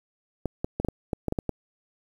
clicks, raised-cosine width 2 ms, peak -13 dBFS, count 10, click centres 0.457 / 0.645 / 0.8 / 0.848 / 0.886 / 1.132 / 1.283 / 1.324 / 1.388 / 1.493 s, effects 8-bit

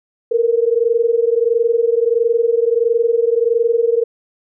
sine tone pair together, 455 / 476.5 Hz, A#4 / A#4, -42 / +38 cents, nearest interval minor second, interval 80 cents, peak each -15 dBFS, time 0.31-4.04 s, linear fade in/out 10 ms, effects none

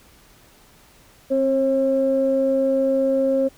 sine tone pair together, 266 / 538.5 Hz, C4 / C5, +29 / +50 cents, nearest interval octave, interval 1221 cents, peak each -21 / -17 dBFS, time 1.3-3.49 s, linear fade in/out 20 ms, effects tanh soft clip ceiling -9 dBFS + pink hiss -52 dBFS RMS until 3.57 s

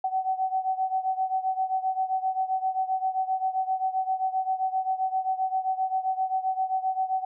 sine beating tone pair, 754 / 761.6 Hz, F#5 / F#5, +32 / +50 cents, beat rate 7.6 Hz, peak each -26 / -29 dBFS, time 0.04-7.25 s, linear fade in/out 5 ms, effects none

